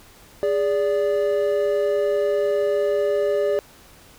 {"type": "tone pair together", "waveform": "triangle", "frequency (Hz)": [411.3, 581], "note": ["G#4", "D5"], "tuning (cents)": [-17, -19], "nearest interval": "tritone", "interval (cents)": 598, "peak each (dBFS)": -19, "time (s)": [0.43, 3.59], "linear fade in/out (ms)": 0, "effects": ["pink hiss -49 dBFS RMS until 4.18 s"]}